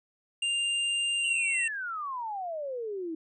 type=tone with pitch glide; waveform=square; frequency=2796 to 2723 Hz; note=F7 to F7; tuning=+1 to -44 cents; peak=-27 dBFS; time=0.42-1.68 s; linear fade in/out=5 ms; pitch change=-45 cents; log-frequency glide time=1.17-1.41 s
type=exponential sweep; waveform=sine; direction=down; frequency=3013 to 313.1 Hz; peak=-32 dBFS; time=1.24-3.15 s; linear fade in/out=5 ms
effects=resampled to 24000 Hz